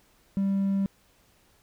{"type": "tone", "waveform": "triangle", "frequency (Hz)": 196, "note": "G3", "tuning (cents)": 0, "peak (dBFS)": -20, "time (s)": [0.37, 0.86], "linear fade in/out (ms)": 0, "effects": ["tanh soft clip ceiling -17 dBFS", "pink hiss -63 dBFS RMS until 1.62 s"]}